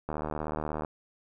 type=click train; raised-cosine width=1 ms; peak=-19 dBFS; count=59; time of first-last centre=0.09-0.848 s; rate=76.5 Hz; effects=none